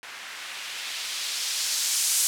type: noise with low-pass filter sweep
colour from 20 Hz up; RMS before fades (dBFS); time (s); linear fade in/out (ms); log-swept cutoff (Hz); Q
violet; -29; 0.03-2.27; 0; 1600 to 8000; 1
effects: none